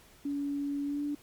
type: tone with pitch glide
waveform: sine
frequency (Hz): 284.2 to 290.8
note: C#4 to D4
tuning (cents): +43 to -17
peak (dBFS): -30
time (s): 0.25-1.15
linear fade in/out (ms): 5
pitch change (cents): +40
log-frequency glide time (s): 0.84-1.04
effects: pink hiss -58 dBFS RMS until 1.22 s + MP3 96 kbps